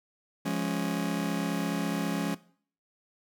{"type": "chord", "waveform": "40% pulse", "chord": "Db major", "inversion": "first", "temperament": "just", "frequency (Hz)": [173.24, 207.9, 277.2], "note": ["F3", "Ab3", "Db4"], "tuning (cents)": [-14, 2, 0], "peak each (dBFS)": -32, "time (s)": [0.45, 2.35], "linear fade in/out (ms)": 10, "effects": ["noise-tail reverb RT60 0.5 s tail -19 dB re dry"]}